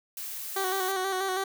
blue noise, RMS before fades -37 dBFS, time 0.17-0.92 s, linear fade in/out 2 ms
15% pulse tone with vibrato, 379.6 Hz, F#4, 44 cents sharp, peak -21 dBFS, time 0.56-1.44 s, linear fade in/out 5 ms, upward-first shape square, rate 6.2 Hz, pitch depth 37 cents each way
effects none

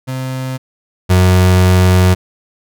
35% pulse tone pair in turn, 130.2 / 91.77 Hz, C3 / F#2, -8 / -14 cents, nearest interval tritone, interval 606 cents, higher first, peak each -17 / -5 dBFS, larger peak second, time 0.07-0.58 / 1.09-2.15 s, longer second, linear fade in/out 20 ms, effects none

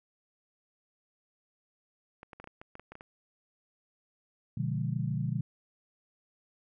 clicks, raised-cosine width 0.5 ms, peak -31 dBFS, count 11, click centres 2.231 / 2.332 / 2.4 / 2.442 / 2.474 / 2.615 / 2.754 / 2.796 / 2.92 / 2.954 / 3.009 s
sine chord, B diminished seventh, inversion none, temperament equal with one note detuned, 121.63 / 146.83 / 174.61 / 207.7 Hz, B2 / D3 / F3 / Ab3, -26 / 0 / 0 / 0 cents, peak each -33 / -33 / -36 / -39 dBFS, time 4.57-5.41 s, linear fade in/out 5 ms
effects none

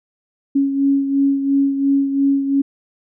sine beating tone pair, 276.2 / 279.1 Hz, C#4 / C#4, -6 / +12 cents, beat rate 2.9 Hz, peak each -14 / -22 dBFS, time 0.55-2.62 s, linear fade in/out 10 ms, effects none

